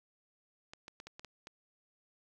clicks, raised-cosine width 0.2 ms, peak -30 dBFS, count 7, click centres 0.735 / 0.881 / 1.001 / 1.07 / 1.195 / 1.247 / 1.471 s, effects 10-bit

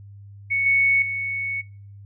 sine tone with level steps, 2217 Hz, C#7, in tune, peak -19 / -15 / -24 dBFS, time 0.5-1.62 s, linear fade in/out 20 ms, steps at 0.66 / 1.02 s, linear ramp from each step 2 ms, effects noise-tail reverb RT60 0.5 s tail -25 dB re dry + added 100 Hz sine -40 dBFS peak until 2.05 s

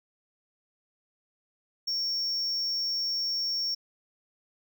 triangle tone, 5490 Hz, F8, 31 cents flat, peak -26 dBFS, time 1.87-3.75 s, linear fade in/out 10 ms, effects none

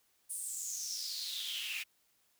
pink noise with high-pass filter sweep, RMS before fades -40 dBFS, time 0.29-1.84 s, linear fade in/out 20 ms, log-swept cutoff 9700 to 2400 Hz, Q 6.9, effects white hiss -73 dBFS RMS until 2.39 s

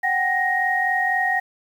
sine tone cluster, 744 / 788 / 1873 Hz, F#5 / G5 / A#6, +9 / +9 / +8 cents, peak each -24 / -26 / -20 dBFS, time 0.03-1.4 s, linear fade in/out 10 ms, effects 8-bit

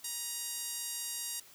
5% pulse tone with band-pass filter, 945 Hz, A#5, 23 cents sharp, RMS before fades -39 dBFS, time 0.04-1.4 s, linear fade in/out 5 ms, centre 9400 Hz, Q 0.69, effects white hiss -57 dBFS RMS until 1.54 s

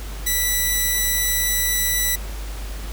5% pulse tone, 1969 Hz, B6, 6 cents flat, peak -8 dBFS, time 0.26-2.16 s, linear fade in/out 10 ms, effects added 50 Hz sine -28 dBFS peak until 2.92 s + pink hiss -38 dBFS RMS until 2.92 s

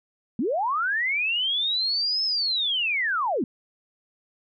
sine linear two-way sweep, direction up then down, 196.2 to 5274 to 196.2 Hz, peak -22 dBFS, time 0.39-3.44 s, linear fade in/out 2 ms, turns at 2.24 s, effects none

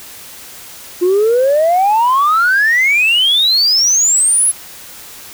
sine exponential sweep, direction up, 345.9 to 11020 Hz, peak -7 dBFS, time 1.01-4.52 s, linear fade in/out 20 ms, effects tanh soft clip ceiling -6 dBFS + white hiss -34 dBFS RMS until 5.33 s

